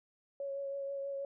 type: tone with vibrato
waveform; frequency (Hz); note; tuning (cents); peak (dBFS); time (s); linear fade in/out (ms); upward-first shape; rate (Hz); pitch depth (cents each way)
sine; 554.4; C#5; 0; -36; 0.4-1.25; 2; triangle; 6.2; 19
effects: none